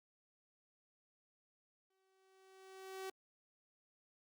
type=tone with exponential growth; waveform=sawtooth; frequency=381.2 Hz; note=G4; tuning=48 cents flat; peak=-38 dBFS; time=1.9-3.1 s; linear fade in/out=5 ms; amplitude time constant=260 ms; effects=Opus 48 kbps